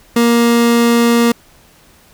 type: tone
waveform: 30% pulse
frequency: 235 Hz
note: A#3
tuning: 14 cents sharp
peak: -6 dBFS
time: 0.16-1.32 s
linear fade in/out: 5 ms
effects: pink hiss -47 dBFS RMS until 2.13 s